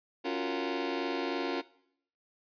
sawtooth chord, Gb major seventh, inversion second, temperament just, 277.5 / 346.9 / 370 / 462.5 Hz, Db4 / F4 / Gb4 / Bb4, +2 / -12 / 0 / -14 cents, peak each -32 / -31 / -34 / -34 dBFS, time 0.24-1.62 s, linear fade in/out 20 ms, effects noise-tail reverb RT60 0.7 s tail -20 dB re dry + resampled to 11025 Hz

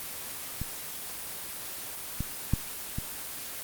clicks, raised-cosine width 5 ms, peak -20 / -17 / -11 / -19 dBFS, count 4, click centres 0.616 / 2.206 / 2.536 / 2.985 s, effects white hiss -38 dBFS RMS until 3.63 s + Opus 24 kbps

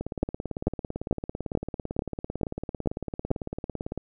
two click trains, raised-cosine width 2 ms, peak -9 / -18 dBFS, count 8 / 72, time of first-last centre 0.23-3.314 / 0.01-3.976 s, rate 2.27 / 17.9 Hz, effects none

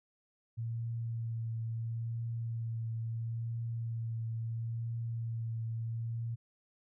sine tone with vibrato, 114.7 Hz, A#2, 28 cents flat, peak -34 dBFS, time 0.57-6.36 s, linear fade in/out 20 ms, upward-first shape triangle, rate 0.74 Hz, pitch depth 21 cents each way, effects none

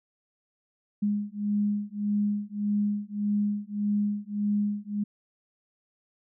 sine beating tone pair, 205.5 / 207.2 Hz, G#3 / G#3, -18 / -4 cents, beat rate 1.7 Hz, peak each -28 dBFS, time 1.02-5.04 s, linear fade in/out 10 ms, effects none

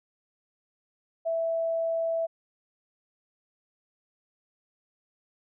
sine tone, 659.3 Hz, E5, in tune, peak -25 dBFS, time 1.25-2.27 s, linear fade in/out 20 ms, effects none

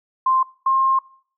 sine tone pair in turn, 1046.5 / 1064.2 Hz, C6 / C6, 0 / +29 cents, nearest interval unison, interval 29 cents, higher second, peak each -14 dBFS, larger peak neither, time 0.26-0.43 / 0.66-0.99 s, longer second, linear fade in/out 5 ms, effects noise-tail reverb RT60 0.5 s tail -22 dB re dry

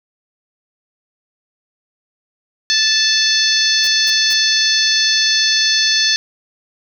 harmonic tone, 877 Hz, A5, 6 cents flat, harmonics 2 / 3 / 4 / 5 / 6 / 7, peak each -19 / -25 / -19 / -16 / -19 / -21 dBFS, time 2.7-6.16 s, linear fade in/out 0 ms
white noise bursts, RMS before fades -31 dBFS, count 3, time 3.84-4.333 s, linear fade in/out 0 ms, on 31 ms, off 200 ms
effects none

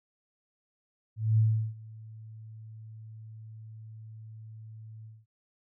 sine tone with ADSR envelope, 110 Hz, A2, in tune, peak -19 dBFS, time 1.16-5.26 s, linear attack 220 ms, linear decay 360 ms, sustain -24 dB, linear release 210 ms, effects none

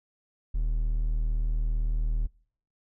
triangle tone, 38.89 Hz, D#1, in tune, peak -22 dBFS, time 0.54-2.27 s, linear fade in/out 10 ms, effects noise-tail reverb RT60 0.6 s tail -26 dB re dry

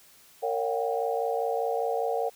sine tone cluster, 462.2 / 562 / 722 / 787 Hz, A#4 / C#5 / F#5 / G5, -15 / +24 / -43 / +7 cents, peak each -29 / -32 / -31 / -33 dBFS, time 0.42-2.3 s, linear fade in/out 20 ms, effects white hiss -56 dBFS RMS until 2.35 s

